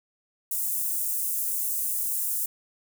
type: high-pass noise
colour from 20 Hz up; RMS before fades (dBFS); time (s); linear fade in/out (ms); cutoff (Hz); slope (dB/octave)
white; -28; 0.51-2.46; 5; 8200; 24
effects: none